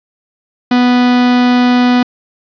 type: tone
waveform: 45% pulse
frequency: 246.9 Hz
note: B3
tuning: in tune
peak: -7 dBFS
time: 0.71-2.03 s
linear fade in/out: 5 ms
effects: resampled to 11025 Hz + 8-bit